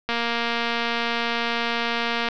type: click train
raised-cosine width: 0.3 ms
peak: -9 dBFS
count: 515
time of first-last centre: 0.09-2.287 s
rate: 234 Hz
effects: resampled to 16000 Hz + 8-bit